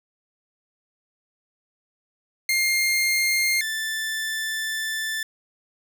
sawtooth tone pair in turn, 2118 / 1761.9 Hz, C7 / A6, +21 / +2 cents, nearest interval minor third, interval 319 cents, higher first, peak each -16 / -22 dBFS, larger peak first, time 2.49-3.61 / 3.61-5.23 s, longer second, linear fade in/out 2 ms, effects none

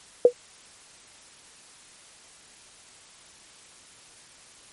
sine tone with exponential decay, 488.1 Hz, B4, 20 cents flat, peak -6 dBFS, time 0.25-0.33 s, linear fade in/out 2 ms, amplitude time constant 16 ms, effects white hiss -51 dBFS RMS until 4.72 s + MP3 48 kbps

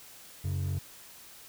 triangle tone pair together, 92.5 / 139.53 Hz, F#2 / C#3, 0 / +12 cents, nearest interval perfect fifth, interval 712 cents, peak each -27 / -31 dBFS, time 0.44-0.79 s, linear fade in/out 10 ms, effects tanh soft clip ceiling -24 dBFS + white hiss -51 dBFS RMS until 1.48 s

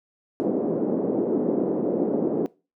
white band-pass noise, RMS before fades -24 dBFS, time 0.4-2.46 s, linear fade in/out 0 ms, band 210 to 450 Hz, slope 24 dB/octave, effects noise-tail reverb RT60 0.3 s tail -21 dB re dry

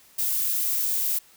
violet noise, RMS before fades -25 dBFS, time 0.18-1.19 s, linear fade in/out 10 ms, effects white hiss -55 dBFS RMS until 1.36 s

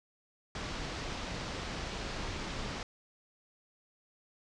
pink low-pass noise, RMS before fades -39 dBFS, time 0.55-2.83 s, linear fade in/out 2 ms, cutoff 5900 Hz, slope 24 dB/octave, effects resampled to 22050 Hz

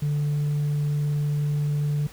sine tone with tanh clipping, 146.83 Hz, D3, in tune, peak -22 dBFS, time 0.02-2.07 s, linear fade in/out 5 ms, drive 1 dB, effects pink hiss -47 dBFS RMS until 2.12 s

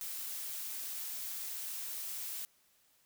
blue noise, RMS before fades -41 dBFS, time 0.01-2.45 s, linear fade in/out 0 ms, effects white hiss -70 dBFS RMS until 3.05 s

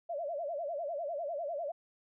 sine tone with vibrato, 622.3 Hz, D#5, in tune, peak -34 dBFS, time 0.09-1.72 s, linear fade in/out 10 ms, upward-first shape sine, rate 10 Hz, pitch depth 200 cents each way, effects none

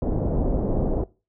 pink low-pass noise, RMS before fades -23 dBFS, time 0.02-1.04 s, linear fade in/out 2 ms, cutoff 630 Hz, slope 24 dB/octave, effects noise-tail reverb RT60 0.3 s tail -21 dB re dry

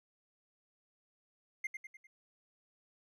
triangle tone with echo, 2100 Hz, C7, 6 cents sharp, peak -32 dBFS, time 1.64-1.67 s, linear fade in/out 5 ms, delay 100 ms, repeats 4, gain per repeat -6 dB, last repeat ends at 2.07 s, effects none

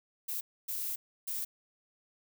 violet noise bursts at uneven times, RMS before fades -36 dBFS, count 3, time 0.28-0.41 / 0.68-0.96 / 1.27-1.45 s, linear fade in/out 10 ms, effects none

